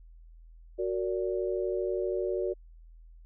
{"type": "chord", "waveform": "sine", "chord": "Gb augmented", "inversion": "none", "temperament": "just", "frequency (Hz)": [370, 462.5, 578.1], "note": ["Gb4", "Bb4", "D5"], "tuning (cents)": [0, -14, -27], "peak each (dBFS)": [-30, -34, -34], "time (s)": [0.78, 2.54], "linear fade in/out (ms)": 20, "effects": ["added 41 Hz sine -49 dBFS peak until 3.25 s"]}